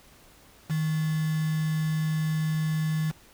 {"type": "tone with quantisation", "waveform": "sine", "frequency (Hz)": 157, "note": "D#3", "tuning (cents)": 16, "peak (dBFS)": -24, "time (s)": [0.69, 3.12], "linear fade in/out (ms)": 20, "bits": 6, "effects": ["pink hiss -55 dBFS RMS until 3.33 s"]}